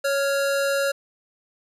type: tone pair together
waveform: square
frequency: 555 / 1396.9 Hz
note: C#5 / F6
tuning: +2 / 0 cents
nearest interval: octave + major third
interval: 1598 cents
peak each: -22 / -28 dBFS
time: 0.04-0.92 s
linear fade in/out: 10 ms
effects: resampled to 32000 Hz + 9-bit